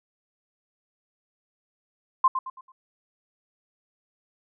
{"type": "tone with echo", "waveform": "sine", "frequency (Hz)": 1046.5, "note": "C6", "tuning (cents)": 0, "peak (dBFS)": -14, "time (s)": [2.24, 2.28], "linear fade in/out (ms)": 5, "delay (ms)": 110, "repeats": 4, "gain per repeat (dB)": -9, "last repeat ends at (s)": 2.72, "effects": []}